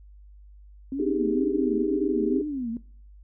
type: tone with vibrato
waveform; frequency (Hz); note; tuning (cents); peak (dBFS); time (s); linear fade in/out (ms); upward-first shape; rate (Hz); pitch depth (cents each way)
sine; 261.6; C4; 0; -27; 0.92-2.77; 2; triangle; 2.1; 280
type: chord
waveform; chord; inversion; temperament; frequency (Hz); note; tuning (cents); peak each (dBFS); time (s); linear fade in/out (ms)
sine; Ab major seventh; first; equal; 261.6 / 311.1 / 392 / 415.3; C4 / Eb4 / G4 / Ab4; 0 / 0 / 0 / 0; -31 / -27 / -27 / -31; 0.99-2.42; 10
effects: noise-tail reverb RT60 0.5 s tail -20 dB re dry + added 50 Hz sine -46 dBFS peak until 3.23 s